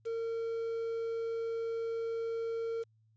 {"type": "tone with quantisation", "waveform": "triangle", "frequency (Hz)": 456.9, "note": "A#4", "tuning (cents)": -35, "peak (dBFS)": -31, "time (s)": [0.05, 2.84], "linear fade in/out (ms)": 20, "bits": 9, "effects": ["added 110 Hz sine -65 dBFS peak until 3.16 s", "resampled to 16000 Hz"]}